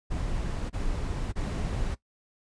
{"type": "noise bursts", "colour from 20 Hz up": "brown", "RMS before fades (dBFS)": -30, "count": 3, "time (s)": [0.1, 1.954], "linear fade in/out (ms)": 20, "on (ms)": 600, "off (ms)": 27, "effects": ["noise-tail reverb RT60 0.1 s tail -18 dB re dry", "resampled to 22050 Hz"]}